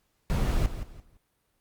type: noise with echo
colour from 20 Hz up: brown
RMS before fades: -25 dBFS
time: 0.3-0.66 s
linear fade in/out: 0 ms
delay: 170 ms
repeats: 3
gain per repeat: -11 dB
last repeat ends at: 1.17 s
effects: pink hiss -73 dBFS RMS until 1.6 s + Opus 48 kbps